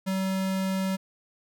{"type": "tone", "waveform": "square", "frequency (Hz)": 190.5, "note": "G3", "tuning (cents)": -49, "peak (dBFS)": -26, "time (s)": [0.06, 0.97], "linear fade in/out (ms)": 20, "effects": []}